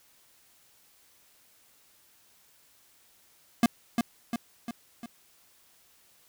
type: tone with echo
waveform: square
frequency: 234.5 Hz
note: A#3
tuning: 11 cents sharp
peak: -18 dBFS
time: 3.63-3.66 s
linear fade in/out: 2 ms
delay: 350 ms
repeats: 4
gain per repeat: -5 dB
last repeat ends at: 5.06 s
effects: white hiss -62 dBFS RMS until 6.28 s